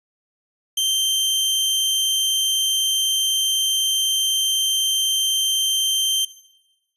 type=tone; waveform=sawtooth; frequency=3136 Hz; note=G7; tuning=in tune; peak=-15 dBFS; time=0.77-6.25 s; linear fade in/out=5 ms; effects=noise-tail reverb RT60 1.0 s tail -17 dB re dry + resampled to 32000 Hz